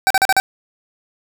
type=tone bursts; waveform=25% pulse; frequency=770 Hz; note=G5; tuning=31 cents flat; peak=-7 dBFS; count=5; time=0.07-0.4 s; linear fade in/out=0 ms; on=34 ms; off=40 ms; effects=none